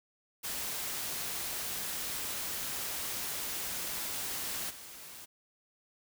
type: noise with level steps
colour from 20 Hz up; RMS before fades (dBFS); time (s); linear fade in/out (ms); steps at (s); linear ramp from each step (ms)
white; -37 / -48; 0.43-5.26; 20; 4.69; 20
effects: none